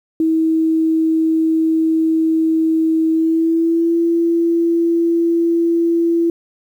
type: tone with pitch glide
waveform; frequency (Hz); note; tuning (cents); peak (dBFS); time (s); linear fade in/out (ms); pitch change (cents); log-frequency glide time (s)
sine; 321.4 to 336.4; E4 to E4; -44 to +35; -12; 0.2-6.3; 2; +79; 3.11-3.96
effects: 8-bit